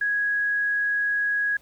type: tone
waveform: sine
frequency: 1661.2 Hz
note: G#6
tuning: in tune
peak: -21 dBFS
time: 0.01-1.57 s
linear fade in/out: 5 ms
effects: pink hiss -58 dBFS RMS until 1.61 s